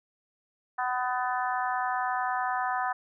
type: harmonic tone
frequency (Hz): 250.8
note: B3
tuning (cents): +27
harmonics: 3 / 4 / 5 / 6 / 7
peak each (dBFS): -30 / -32 / -34 / -36 / -37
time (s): 0.78-2.93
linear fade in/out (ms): 10
effects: none